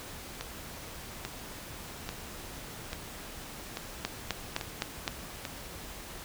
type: two click trains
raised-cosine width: 0.2 ms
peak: -12 / -18 dBFS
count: 5 / 7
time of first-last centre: 4.05-5.078 / 0.41-5.452 s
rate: 3.89 / 1.19 Hz
effects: pink hiss -44 dBFS RMS until 6.24 s